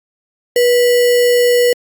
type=tone with sample-and-hold; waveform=sine; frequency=486 Hz; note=B4; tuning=28 cents flat; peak=-8 dBFS; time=0.56-1.73 s; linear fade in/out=2 ms; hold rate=2450 Hz; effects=Opus 48 kbps